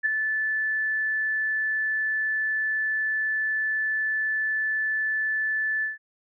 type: tone with ADSR envelope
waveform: sine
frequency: 1746 Hz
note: A6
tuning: 14 cents flat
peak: -17 dBFS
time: 0.03-5.98 s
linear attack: 29 ms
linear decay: 5 ms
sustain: -6 dB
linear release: 150 ms
effects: none